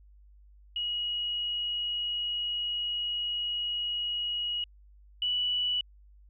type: tone pair in turn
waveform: sine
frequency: 2900 / 2954 Hz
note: F#7 / F#7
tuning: -35 / -3 cents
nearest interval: unison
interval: 32 cents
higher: second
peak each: -29 / -26 dBFS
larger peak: second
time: 0.76-4.64 / 5.22-5.81 s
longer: first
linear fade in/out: 2 ms
effects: added 50 Hz sine -53 dBFS peak until 6.29 s